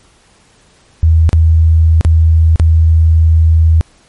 sine tone with dropouts, 80.8 Hz, E2, 34 cents flat, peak -4 dBFS, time 1.03-3.81 s, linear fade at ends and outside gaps 0 ms, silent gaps 1.292-1.33 / 2.01-2.049 / 2.559-2.598 s, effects pink hiss -48 dBFS RMS until 4.08 s + MP3 48 kbps

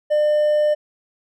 triangle tone with hard clipping, 600 Hz, D5, 37 cents sharp, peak -15 dBFS, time 0.1-0.75 s, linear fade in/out 20 ms, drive 5 dB, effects none

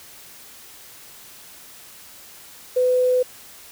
sine tone with quantisation, 503 Hz, B4, 32 cents sharp, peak -15 dBFS, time 2.76-3.23 s, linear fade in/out 10 ms, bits 7, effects white hiss -44 dBFS RMS until 3.71 s

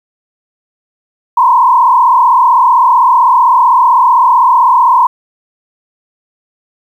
sine tone with frequency modulation, 987.8 Hz, B5, in tune, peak -4 dBFS, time 1.37-5.07 s, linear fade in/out 5 ms, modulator 35.7 Hz, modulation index 1.9, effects 7-bit

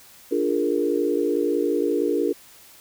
sine chord, Bb dominant seventh, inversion first, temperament equal, 293.7 / 349.2 / 415.3 / 466.2 Hz, D4 / F4 / Ab4 / Bb4, 0 / 0 / 0 / 0 cents, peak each -25 dBFS, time 0.31-2.33 s, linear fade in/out 10 ms, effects white hiss -49 dBFS RMS until 2.8 s

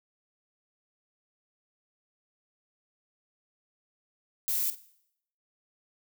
violet noise with echo, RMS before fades -29 dBFS, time 4.48-4.7 s, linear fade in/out 0 ms, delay 48 ms, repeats 1, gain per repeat -13 dB, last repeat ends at 4.748 s, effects noise-tail reverb RT60 0.7 s tail -17 dB re dry

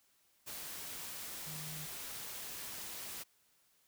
sine tone in noise, 154.2 Hz, D#3, 15 cents flat, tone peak -47 dBFS, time 1.46-1.87 s, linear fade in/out 20 ms, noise white, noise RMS -45 dBFS, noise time 0.46-3.24 s, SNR -5 dB, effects white hiss -72 dBFS RMS until 3.87 s

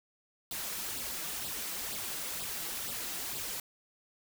white noise with flanger, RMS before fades -38 dBFS, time 0.51-3.6 s, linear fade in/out 2 ms, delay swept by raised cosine 0.23 to 6.23 ms, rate 2.1 Hz, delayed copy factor +0.65, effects none

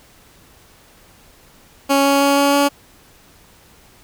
15% pulse tone with pitch steps, 277.2 / 278.8 / 280.4 / 282 / 283.7 Hz, C#4 / C#4 / C#4 / C#4 / C#4, 0 / +10 / +20 / +30 / +40 cents, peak -6 dBFS, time 1.89-2.69 s, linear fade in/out 20 ms, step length 160 ms, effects pink hiss -49 dBFS RMS until 4.03 s

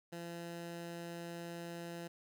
15% pulse tone, 170.5 Hz, F3, 41 cents flat, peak -37 dBFS, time 0.12-2.08 s, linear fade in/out 10 ms, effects none

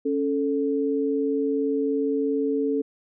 sine tone pair together, 276.9 / 439.6 Hz, C#4 / A4, -2 / -2 cents, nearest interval minor sixth, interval 800 cents, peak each -24 dBFS, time 0.05-2.82 s, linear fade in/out 10 ms, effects none

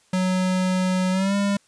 square tone with pitch glide, 185 to 200.6 Hz, F#3 to G3, 0 to +40 cents, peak -20 dBFS, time 0.13-1.57 s, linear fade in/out 5 ms, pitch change +140 cents, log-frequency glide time 1.11-1.35 s, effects white hiss -60 dBFS RMS until 1.67 s + resampled to 22050 Hz

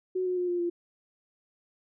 sine tone with pitch steps, 370 / 363.9 / 357.8 / 351.9 / 346 Hz, F#4 / F#4 / F4 / F4 / F4, 0 / -29 / +42 / +13 / -16 cents, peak -26 dBFS, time 0.15-0.7 s, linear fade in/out 10 ms, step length 110 ms, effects none

